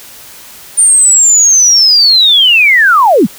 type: linear sweep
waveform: sine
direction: down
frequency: 9040 to 146.83 Hz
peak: -3 dBFS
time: 0.77-3.27 s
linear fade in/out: 20 ms
effects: white hiss -33 dBFS RMS until 3.38 s